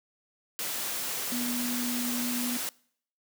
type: tone in noise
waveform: sine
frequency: 243.7 Hz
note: B3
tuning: 23 cents flat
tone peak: -30 dBFS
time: 1.32-2.57 s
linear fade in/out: 0 ms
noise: white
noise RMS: -33 dBFS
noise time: 0.59-2.69 s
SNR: 0 dB
effects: noise-tail reverb RT60 0.6 s tail -24 dB re dry + high-pass 150 Hz 12 dB/octave